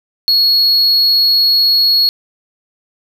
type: tone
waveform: triangle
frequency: 4334 Hz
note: C#8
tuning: 40 cents flat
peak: -7 dBFS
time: 0.28-2.09 s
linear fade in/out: 0 ms
effects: none